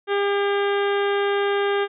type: harmonic tone with a mistuned harmonic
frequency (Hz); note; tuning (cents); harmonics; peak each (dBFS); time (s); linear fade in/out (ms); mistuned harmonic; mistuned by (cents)
402.4; G4; +45; 1 / 2 / 3 / 4 / 5 / 6 / 7 / 8 / 9; -20 / -28 / -30 / -29 / -35 / -38 / -38 / -37 / -40; 0.07-1.88; 50; 6; -54
effects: none